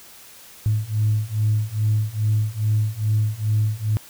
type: beating tone pair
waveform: sine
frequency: 106.1 / 108.5 Hz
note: G#2 / A2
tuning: +38 / -24 cents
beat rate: 2.4 Hz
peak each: -21 / -20 dBFS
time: 0.66-3.97 s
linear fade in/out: 0 ms
effects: tanh soft clip ceiling -11 dBFS + white hiss -45 dBFS RMS until 4.09 s